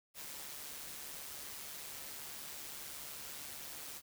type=noise with amplitude modulation; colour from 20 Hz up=white; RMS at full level=-45 dBFS; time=0.14-4.02 s; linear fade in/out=50 ms; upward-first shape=sine; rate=145 Hz; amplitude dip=45%; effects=none